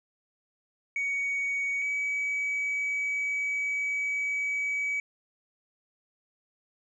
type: tone pair in turn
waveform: sine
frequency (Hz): 2242 / 2277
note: C#7 / C#7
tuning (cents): +19 / +46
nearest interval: unison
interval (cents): 27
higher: second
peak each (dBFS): -25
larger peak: neither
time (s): 0.96-1.82 / 1.82-5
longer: second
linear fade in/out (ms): 2
effects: tanh soft clip ceiling -25 dBFS